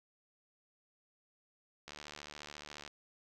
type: click train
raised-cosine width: 0.2 ms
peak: -29 dBFS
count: 75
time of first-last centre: 1.88-2.877 s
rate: 74.2 Hz
effects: none